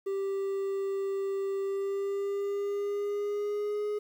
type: tone with pitch glide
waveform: triangle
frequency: 392 to 417.7 Hz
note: G4 to G#4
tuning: 0 to +10 cents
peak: -27 dBFS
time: 0.06-3.99 s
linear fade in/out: 10 ms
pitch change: +110 cents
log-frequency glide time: 1.63-3.87 s
effects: 10-bit